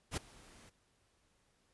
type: noise with ADSR envelope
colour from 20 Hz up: pink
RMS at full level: -36 dBFS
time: 0.11-0.7 s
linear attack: 59 ms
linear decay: 12 ms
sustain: -23 dB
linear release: 14 ms
effects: pink hiss -74 dBFS RMS until 1.73 s + resampled to 24000 Hz